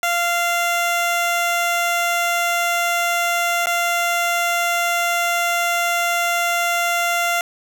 15% pulse tone with dropouts, 692 Hz, F5, 16 cents flat, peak -11 dBFS, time 0.03-7.41 s, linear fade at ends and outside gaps 1 ms, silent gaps 3.659-3.669 s, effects none

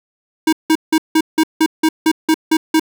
square tone bursts, 317.3 Hz, D#4, 34 cents sharp, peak -10 dBFS, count 11, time 0.47-2.797 s, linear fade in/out 5 ms, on 57 ms, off 170 ms, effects none

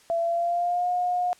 sine tone with pitch glide, 673 to 717.1 Hz, E5 to F5, +36 to +46 cents, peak -22 dBFS, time 0.1-1.33 s, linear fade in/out 0 ms, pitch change +110 cents, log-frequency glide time 0.2-0.89 s, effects white hiss -56 dBFS RMS until 1.39 s + low-pass 9000 Hz 12 dB/octave

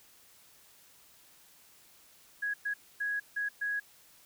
sine tone bursts at uneven times, 1661.2 Hz, G#6, in tune, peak -30 dBFS, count 5, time 2.42-2.54 / 2.65-2.74 / 3-3.2 / 3.36-3.49 / 3.61-3.8 s, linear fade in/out 10 ms, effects white hiss -60 dBFS RMS until 4.25 s

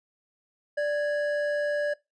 triangle tone pair together, 587.3 / 1661.1 Hz, D5 / G#6, 0 / 0 cents, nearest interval octave + tritone, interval 1800 cents, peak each -23 / -31 dBFS, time 0.77-1.94 s, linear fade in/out 10 ms, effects noise-tail reverb RT60 0.2 s tail -21 dB re dry + resampled to 22050 Hz

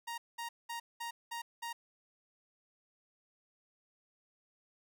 sawtooth tone bursts, 935 Hz, A#5, 5 cents sharp, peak -35 dBFS, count 6, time 0.07-1.73 s, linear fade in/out 10 ms, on 110 ms, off 200 ms, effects none

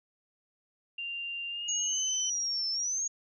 sine tone with pitch glide, 2785 to 3072 Hz, F7 to G7, -5 to -36 cents, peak -34 dBFS, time 0.98-2.3 s, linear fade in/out 5 ms, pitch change +169 cents, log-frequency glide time 1.49-2.15 s
sine linear two-way sweep, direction down then up, 6680 to 5274 to 6680 Hz, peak -29 dBFS, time 1.68-3.08 s, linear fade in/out 10 ms, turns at 2.7 s
effects none

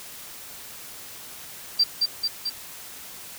sine tone with echo, 4700 Hz, D8, 1 cent sharp, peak -15 dBFS, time 1.79-1.84 s, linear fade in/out 10 ms, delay 220 ms, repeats 3, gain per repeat -3 dB, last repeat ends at 2.5 s, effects white hiss -41 dBFS RMS until 3.38 s

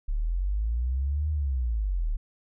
sine linear two-way sweep, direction up then down, 34.24 to 77.5 to 34.24 Hz, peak -24 dBFS, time 0.08-2.17 s, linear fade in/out 10 ms, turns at 1.3 s, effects none

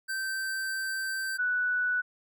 square / sine tone pair in turn, 1555 / 1481 Hz, G6 / F#6, -14 / +1 cents, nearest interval minor second, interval 85 cents, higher first, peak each -31 / -25 dBFS, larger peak second, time 0.08-1.38 / 1.38-2.02 s, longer first, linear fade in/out 20 ms, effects none

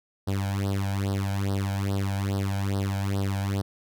sawtooth tone with flanger, 98.3 Hz, G2, 5 cents sharp, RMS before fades -27 dBFS, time 0.27-3.62 s, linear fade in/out 10 ms, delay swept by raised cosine 0.21 to 1.31 ms, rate 2.4 Hz, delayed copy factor +0.9, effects none

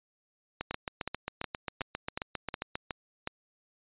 two click trains, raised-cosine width 0.3 ms, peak -17 / -17 dBFS, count 8 / 17, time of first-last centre 0.71-3.274 / 0.61-2.755 s, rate 2.73 / 7.46 Hz, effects resampled to 8000 Hz

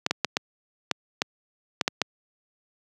clicks, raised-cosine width 0.2 ms, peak -4 dBFS, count 9, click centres 0.064 / 0.11 / 0.247 / 0.369 / 0.913 / 1.219 / 1.812 / 1.879 / 2.017 s, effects high-pass 150 Hz 12 dB/octave

